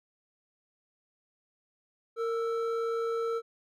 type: tone pair together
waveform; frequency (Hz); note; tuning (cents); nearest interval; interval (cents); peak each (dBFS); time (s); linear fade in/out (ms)
triangle; 460 / 1321.5; A#4 / E6; -23 / +4; octave + tritone; 1827; -27 / -35; 2.16-3.42; 50
effects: none